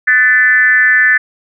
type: tone with frequency modulation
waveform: sine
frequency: 1760 Hz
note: A6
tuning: in tune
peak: -6 dBFS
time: 0.07-1.18 s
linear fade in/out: 10 ms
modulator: 259 Hz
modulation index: 0.8
effects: none